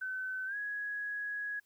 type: tone with pitch glide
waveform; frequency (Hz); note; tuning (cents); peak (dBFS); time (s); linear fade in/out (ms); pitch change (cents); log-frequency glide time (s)
sine; 1521 to 1668.3; F#6 to G#6; +47 to +7; -35; 0.01-1.6; 10; +160; 0.46-0.56
effects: white hiss -74 dBFS RMS until 1.65 s